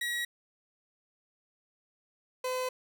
30% pulse tone pair in turn, 1912 / 509.2 Hz, A#6 / C5, +43 / -47 cents, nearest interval octave + major seventh, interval 2290 cents, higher first, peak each -28 dBFS, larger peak neither, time 0.01-0.25 / 2.44-2.69 s, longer second, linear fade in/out 5 ms, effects none

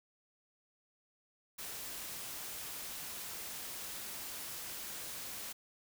white noise, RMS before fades -44 dBFS, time 1.58-5.53 s, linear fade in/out 10 ms, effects none

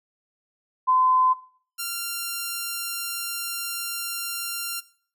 sine / 5% pulse tone pair in turn, 1024 / 1383.2 Hz, C6 / F6, -38 / -17 cents, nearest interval perfect fourth, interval 521 cents, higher second, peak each -16 dBFS, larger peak neither, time 0.87-1.34 / 1.78-4.81 s, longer second, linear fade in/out 20 ms, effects noise-tail reverb RT60 0.5 s tail -19 dB re dry

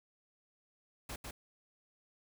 pink noise with echo, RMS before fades -43 dBFS, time 1.09-1.16 s, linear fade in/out 5 ms, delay 150 ms, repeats 1, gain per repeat -2 dB, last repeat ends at 1.31 s, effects none

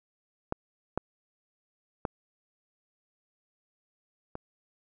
clicks, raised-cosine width 1 ms, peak -15 / -14 / -15 / -23 dBFS, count 4, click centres 0.524 / 0.976 / 2.052 / 4.354 s, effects none

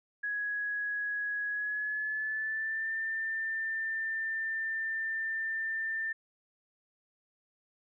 sine tone with pitch glide, 1670 to 1789.9 Hz, G#6 to A6, +9 to +29 cents, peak -31 dBFS, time 0.23-6.13 s, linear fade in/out 10 ms, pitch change +120 cents, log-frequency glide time 1.49-2.91 s, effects none

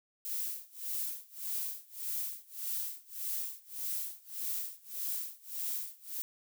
violet noise with tremolo, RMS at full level -35 dBFS, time 0.25-6.22 s, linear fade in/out 0 ms, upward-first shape sine, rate 1.7 Hz, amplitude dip 95%, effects none

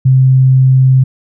sine tone, 131 Hz, C3, 2 cents sharp, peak -4 dBFS, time 0.05-1.04 s, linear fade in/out 10 ms, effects none

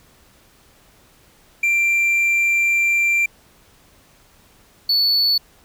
triangle tone pair in turn, 2363 / 4447 Hz, D7 / C#8, +10 / +5 cents, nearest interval major seventh, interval 1095 cents, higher second, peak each -13 / -13 dBFS, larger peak neither, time 1.63-3.26 / 4.89-5.38 s, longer first, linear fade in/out 5 ms, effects pink hiss -53 dBFS RMS until 5.64 s

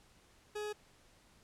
40% pulse tone, 420 Hz, G#4, 19 cents sharp, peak -37 dBFS, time 0.55-0.73 s, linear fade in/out 10 ms, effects pink hiss -65 dBFS RMS until 1.43 s + low-pass 10000 Hz 12 dB/octave

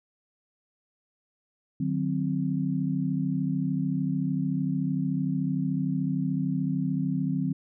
sine chord, C diminished, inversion first, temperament equal with one note detuned, 151.57 / 185 / 261.6 Hz, Eb3 / Gb3 / C4, -45 / 0 / 0 cents, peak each -29 dBFS, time 1.8-7.53 s, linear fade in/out 5 ms, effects none

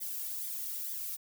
violet noise with flanger, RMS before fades -38 dBFS, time 0-1.17 s, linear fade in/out 20 ms, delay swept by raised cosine 0.72 to 2.02 ms, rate 2.2 Hz, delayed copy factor -1, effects none

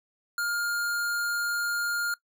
square tone, 1411 Hz, F6, 17 cents sharp, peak -27 dBFS, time 0.38-2.14 s, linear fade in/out 2 ms, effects noise-tail reverb RT60 0.1 s tail -20 dB re dry

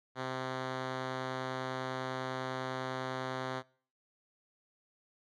5% pulse tone, 130 Hz, C3, 11 cents flat, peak -24 dBFS, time 0.15-3.63 s, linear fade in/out 50 ms, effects noise-tail reverb RT60 0.5 s tail -24 dB re dry + low-pass 4000 Hz 12 dB/octave

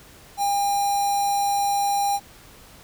square tone with notch filter, 805 Hz, G5, 46 cents sharp, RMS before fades -22 dBFS, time 0.37-2.2 s, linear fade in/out 50 ms, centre 2100 Hz, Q 0.62, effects pink hiss -48 dBFS RMS until 2.83 s

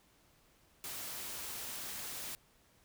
white noise, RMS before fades -43 dBFS, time 0.84-2.35 s, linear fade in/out 0 ms, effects pink hiss -68 dBFS RMS until 2.84 s

